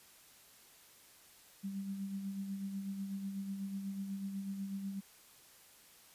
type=tone with tremolo; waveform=sine; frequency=196 Hz; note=G3; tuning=in tune; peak=-36 dBFS; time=1.63-5.01 s; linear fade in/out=20 ms; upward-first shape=sine; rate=8.1 Hz; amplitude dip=45%; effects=white hiss -61 dBFS RMS until 6.14 s + resampled to 32000 Hz